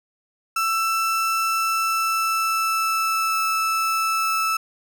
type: tone with pitch glide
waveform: 35% pulse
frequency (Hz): 1329 to 1315.3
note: E6 to E6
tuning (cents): +14 to -4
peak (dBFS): -18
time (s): 0.56-4.57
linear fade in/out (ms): 5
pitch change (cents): -18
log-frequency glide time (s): 1.42-3.39
effects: none